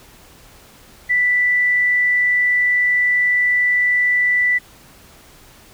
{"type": "tone", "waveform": "sine", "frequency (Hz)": 1975.5, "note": "B6", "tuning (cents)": 0, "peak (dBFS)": -13, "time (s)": [1.09, 4.59], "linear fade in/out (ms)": 20, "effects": ["pink hiss -46 dBFS RMS until 5.73 s"]}